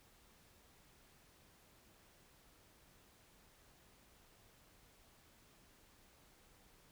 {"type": "silence", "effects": ["pink hiss -67 dBFS RMS until 6.91 s"]}